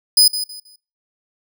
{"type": "tone with echo", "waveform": "sawtooth", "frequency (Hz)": 5000, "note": "D#8", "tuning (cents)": 8, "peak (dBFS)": -5, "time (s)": [0.17, 0.28], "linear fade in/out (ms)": 5, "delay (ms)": 160, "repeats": 3, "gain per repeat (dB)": -12, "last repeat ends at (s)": 0.76, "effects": ["noise-tail reverb RT60 0.3 s tail -20 dB re dry"]}